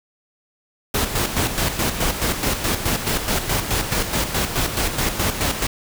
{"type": "noise with tremolo", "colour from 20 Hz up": "pink", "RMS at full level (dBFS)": -20, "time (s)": [0.94, 5.67], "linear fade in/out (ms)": 5, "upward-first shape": "square", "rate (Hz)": 4.7, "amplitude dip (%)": 55, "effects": []}